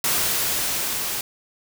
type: noise with level ramp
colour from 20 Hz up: white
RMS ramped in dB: -21 to -27 dBFS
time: 0.04-1.21 s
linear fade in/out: 2 ms
effects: none